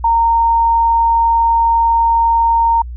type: tone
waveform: sine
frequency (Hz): 922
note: A#5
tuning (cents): -19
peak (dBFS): -9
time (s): 0.04-2.82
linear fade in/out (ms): 5
effects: added 60 Hz sine -24 dBFS peak until 2.96 s